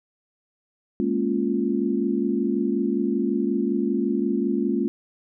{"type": "chord", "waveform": "sine", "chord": "Bb minor seventh", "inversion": "third", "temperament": "equal", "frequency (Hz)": [207.7, 233.1, 277.2, 349.2], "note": ["Ab3", "Bb3", "Db4", "F4"], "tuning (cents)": [0, 0, 0, 0], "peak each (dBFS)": -26, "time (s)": [1, 4.88], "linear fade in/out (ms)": 0, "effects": []}